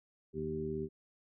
harmonic tone with a mistuned harmonic, 77.78 Hz, D#2, in tune, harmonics 1 / 2 / 3 / 4 / 5, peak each -47 / -42 / -42 / -46 / -37 dBFS, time 0.33-0.89 s, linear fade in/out 50 ms, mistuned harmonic 1, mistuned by +52 cents, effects none

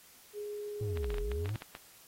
sine tone, 415.3 Hz, G#4, in tune, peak -37 dBFS, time 0.33-1.49 s, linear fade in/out 50 ms
triangle linear two-way sweep, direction down then up, 114.7 to 37 to 114.7 Hz, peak -31 dBFS, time 0.81-1.56 s, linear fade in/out 0 ms, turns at 1.19 s
clicks, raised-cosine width 0.3 ms, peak -27 dBFS, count 11, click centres 0.973 / 1.044 / 1.104 / 1.143 / 1.183 / 1.317 / 1.458 / 1.492 / 1.557 / 1.621 / 1.751 s
effects white hiss -58 dBFS RMS until 2.07 s + AAC 48 kbps

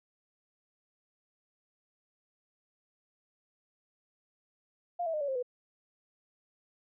sine tone with pitch steps, 700 / 653.1 / 609.4 / 568.6 / 530.5 / 495 Hz, F5 / E5 / D#5 / C#5 / C5 / B4, +4 / -16 / -36 / +44 / +24 / +4 cents, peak -30 dBFS, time 4.99-5.428 s, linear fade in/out 10 ms, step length 73 ms, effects none

